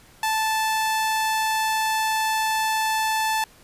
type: tone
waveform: sawtooth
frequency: 877 Hz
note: A5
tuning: 6 cents flat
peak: -17 dBFS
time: 0.23-3.44 s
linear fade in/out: 2 ms
effects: pink hiss -52 dBFS RMS until 3.63 s + resampled to 32000 Hz